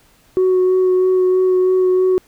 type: tone with vibrato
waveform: sine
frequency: 370 Hz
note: F#4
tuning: in tune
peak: -9 dBFS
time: 0.37-2.18 s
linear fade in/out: 0 ms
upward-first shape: sine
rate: 3.1 Hz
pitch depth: 12 cents each way
effects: tanh soft clip ceiling -9 dBFS + pink hiss -53 dBFS RMS until 2.27 s